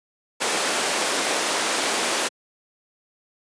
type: high-pass noise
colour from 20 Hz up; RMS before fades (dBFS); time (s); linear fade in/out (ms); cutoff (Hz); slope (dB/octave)
pink; -23; 0.4-2.29; 20; 360; 12
effects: high-pass 200 Hz 12 dB/octave + resampled to 22050 Hz